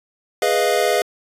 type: chord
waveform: square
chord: F half-diminished seventh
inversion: first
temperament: equal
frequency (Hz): 415.3 / 493.9 / 622.3 / 698.5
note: Ab4 / Cb5 / Eb5 / F5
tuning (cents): 0 / 0 / 0 / 0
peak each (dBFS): -22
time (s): 0.42-1.02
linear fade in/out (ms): 2
effects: resampled to 32000 Hz